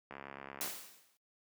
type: click train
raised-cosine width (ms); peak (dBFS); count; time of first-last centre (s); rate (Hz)
0.5; -30; 40; 0.11-0.675; 69
type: noise with exponential decay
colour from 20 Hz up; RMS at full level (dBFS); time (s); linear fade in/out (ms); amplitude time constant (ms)
white; -36; 0.61-1.17; 0; 120
effects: noise-tail reverb RT60 0.1 s tail -19 dB re dry + high-pass 150 Hz 12 dB/octave